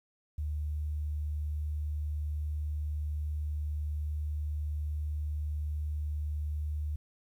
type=tone; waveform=sine; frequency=75.1 Hz; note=D2; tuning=39 cents sharp; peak=-31 dBFS; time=0.38-6.96 s; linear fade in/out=5 ms; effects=11-bit